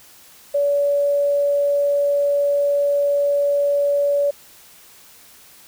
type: tone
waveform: sine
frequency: 571 Hz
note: D5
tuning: 49 cents flat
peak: -15 dBFS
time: 0.54-4.31 s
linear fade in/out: 10 ms
effects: white hiss -47 dBFS RMS until 5.67 s